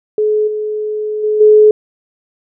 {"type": "tone with level steps", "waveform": "sine", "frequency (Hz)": 426.1, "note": "G#4", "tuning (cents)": 44, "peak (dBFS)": [-10, -16, -11, -3], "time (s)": [0.18, 1.71], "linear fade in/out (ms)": 2, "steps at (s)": [0.47, 1.23, 1.4], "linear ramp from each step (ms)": 10, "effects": []}